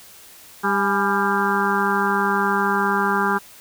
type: harmonic tone with a mistuned harmonic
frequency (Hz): 198.6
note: G3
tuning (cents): +23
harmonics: 1 / 2 / 4 / 5 / 6 / 7 / 8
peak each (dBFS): -25 / -25 / -25 / -25 / -25 / -25 / -25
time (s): 0.63-3.39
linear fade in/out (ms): 20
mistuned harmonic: 4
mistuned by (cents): +73
effects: white hiss -45 dBFS RMS until 3.6 s